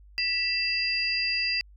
sine tone cluster, 1968 / 2662 / 4799 Hz, B6 / E7 / D8, -7 / +16 / +37 cents, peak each -34 / -28 / -27 dBFS, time 0.18-1.61 s, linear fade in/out 0 ms, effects added 50 Hz sine -49 dBFS peak until 1.76 s

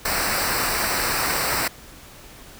pink noise with comb filter, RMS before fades -23 dBFS, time 0.05-1.68 s, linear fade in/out 5 ms, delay 0.3 ms, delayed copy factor -0.7, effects pink hiss -44 dBFS RMS until 2.59 s

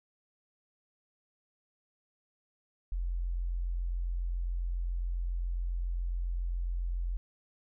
sine tone, 43.65 Hz, F1, in tune, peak -30 dBFS, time 2.92-7.17 s, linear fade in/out 0 ms, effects none

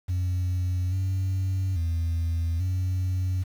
sine tone with pitch steps, 90.6 / 94.7 / 83.2 / 92.3 Hz, F#2 / F#2 / E2 / F#2, -36 / +41 / +17 / -4 cents, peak -21 dBFS, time 0.08-3.44 s, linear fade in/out 20 ms, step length 840 ms, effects tanh soft clip ceiling -22 dBFS + 8-bit

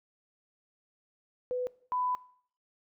sine tone pair in turn, 499.2 / 998.4 Hz, B4 / B5, +19 / +19 cents, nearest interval octave, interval 1200 cents, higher second, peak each -29 / -28 dBFS, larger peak second, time 1.51-1.67 / 1.92-2.15 s, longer second, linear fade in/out 0 ms, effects noise-tail reverb RT60 0.6 s tail -21 dB re dry

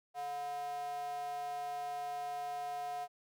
square tone with high-pass filter, 143.8 Hz, D3, 36 cents flat, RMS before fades -40 dBFS, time 0.14-3.08 s, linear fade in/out 50 ms, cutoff 690 Hz, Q 8, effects none

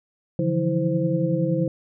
sine tone cluster, 143.5 / 164.5 / 175.1 / 326.1 / 519 Hz, D3 / E3 / F3 / E4 / C5, -40 / -3 / +5 / -19 / -14 cents, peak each -26 dBFS, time 0.39-1.68 s, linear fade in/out 2 ms, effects none

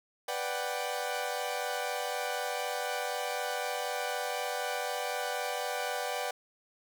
sawtooth chord, G major seventh, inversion first, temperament equal, 493.9 / 587.3 / 740 / 784 Hz, B4 / D5 / F#5 / G5, 0 / 0 / 0 / 0 cents, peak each -34 dBFS, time 0.28-6.31 s, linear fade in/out 5 ms, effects none

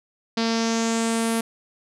sawtooth tone with low-pass filter sweep, 227.7 Hz, A#3, 40 cents flat, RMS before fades -23 dBFS, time 0.37-1.41 s, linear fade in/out 5 ms, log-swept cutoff 4600 to 11000 Hz, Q 3.4, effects none

